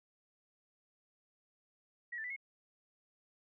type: tone with pitch steps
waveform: sine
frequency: 1916 / 1770 / 1983 / 2170 Hz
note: A#6 / A6 / B6 / C#7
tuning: +47 / +10 / +7 / -37 cents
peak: -39 dBFS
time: 2.12-2.364 s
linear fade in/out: 10 ms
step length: 61 ms
effects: none